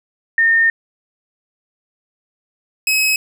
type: tone pair in turn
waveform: sine / sawtooth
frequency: 1824 / 2557 Hz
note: A#6 / D#7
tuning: -38 / +47 cents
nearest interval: tritone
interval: 585 cents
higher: second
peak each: -10 dBFS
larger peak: neither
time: 0.38-0.7 / 2.87-3.16 s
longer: first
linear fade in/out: 2 ms
effects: none